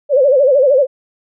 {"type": "tone with vibrato", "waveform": "sine", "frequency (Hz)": 545, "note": "C#5", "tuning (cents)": -29, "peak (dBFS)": -7, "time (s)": [0.09, 0.87], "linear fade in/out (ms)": 50, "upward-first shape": "sine", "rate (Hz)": 13, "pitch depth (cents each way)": 140, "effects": []}